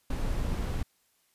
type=noise; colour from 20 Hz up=brown; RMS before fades=-30 dBFS; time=0.1-0.83 s; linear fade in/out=5 ms; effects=white hiss -70 dBFS RMS until 1.34 s + resampled to 32000 Hz